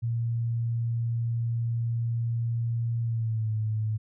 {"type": "tone with pitch glide", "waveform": "sine", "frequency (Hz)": [116.54, 108.74], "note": ["A#2", "A2"], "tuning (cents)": [0, -20], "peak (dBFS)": -25, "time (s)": [0.02, 3.98], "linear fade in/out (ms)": 20, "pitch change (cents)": -120, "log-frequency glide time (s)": [3.02, 3.52], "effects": []}